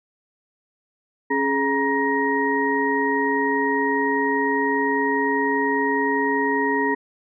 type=tone cluster; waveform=sine; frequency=275.6 / 420.6 / 948 / 1878 Hz; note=C#4 / G#4 / A#5 / A#6; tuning=-10 / +22 / +29 / +12 cents; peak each=-24 dBFS; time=1.3-6.95 s; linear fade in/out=10 ms; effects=none